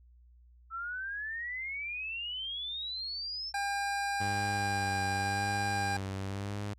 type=exponential sweep; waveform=sine; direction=up; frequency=1316 to 5410 Hz; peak=-35 dBFS; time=0.7-3.53 s; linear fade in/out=50 ms
type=tone; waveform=25% pulse; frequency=802 Hz; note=G5; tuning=39 cents sharp; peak=-27 dBFS; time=3.54-5.97 s; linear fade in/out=5 ms
type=tone with vibrato; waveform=sawtooth; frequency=99.4 Hz; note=G2; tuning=25 cents sharp; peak=-31 dBFS; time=4.2-6.74 s; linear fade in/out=10 ms; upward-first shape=sine; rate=0.91 Hz; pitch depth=54 cents each way
effects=added 60 Hz sine -56 dBFS peak until 6.78 s + low-pass 9000 Hz 12 dB/octave